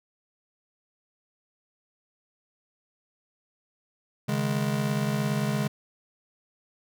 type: chord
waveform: square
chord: C# suspended second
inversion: none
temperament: just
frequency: 138.59 / 155.92 / 207.9 Hz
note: C#3 / D#3 / G#3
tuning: 0 / +4 / +2 cents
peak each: -29 / -33 / -29 dBFS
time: 4.28-5.68 s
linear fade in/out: 10 ms
effects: none